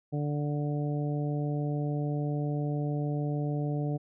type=harmonic tone; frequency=146.83 Hz; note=D3; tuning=in tune; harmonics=1 / 2 / 3 / 4 / 5; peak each=-29 / -35 / -39 / -41 / -43 dBFS; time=0.12-3.98 s; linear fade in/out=20 ms; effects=none